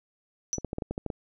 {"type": "tone with exponential decay", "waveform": "sine", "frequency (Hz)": 5920, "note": "F#8", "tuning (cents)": 0, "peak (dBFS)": -22, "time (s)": [0.53, 0.61], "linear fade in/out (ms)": 0, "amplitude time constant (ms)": 16}
{"type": "clicks", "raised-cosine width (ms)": 2, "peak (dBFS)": -18, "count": 9, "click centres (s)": [0.583, 0.647, 0.731, 0.784, 0.822, 0.91, 0.979, 1.063, 1.102]}
{"effects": []}